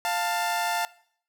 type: tone pair together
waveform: sawtooth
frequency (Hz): 700 / 888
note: F5 / A5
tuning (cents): +4 / +16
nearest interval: major third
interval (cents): 412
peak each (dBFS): -24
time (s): 0.05-0.85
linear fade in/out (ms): 0
effects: noise-tail reverb RT60 0.6 s tail -20 dB re dry